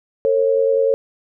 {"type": "tone pair together", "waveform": "sine", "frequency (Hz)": [452.8, 543], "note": ["A4", "C#5"], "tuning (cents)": [50, -36], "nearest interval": "minor third", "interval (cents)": 314, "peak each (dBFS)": -16, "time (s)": [0.25, 0.94], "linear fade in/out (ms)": 0, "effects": []}